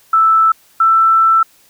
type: tone pair in turn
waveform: sine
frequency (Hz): 1318.5 / 1330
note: E6 / E6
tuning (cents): 0 / +15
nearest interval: unison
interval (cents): 15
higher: second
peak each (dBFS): -7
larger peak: neither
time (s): 0.13-0.52 / 0.8-1.43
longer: second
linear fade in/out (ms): 5
effects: white hiss -50 dBFS RMS until 1.69 s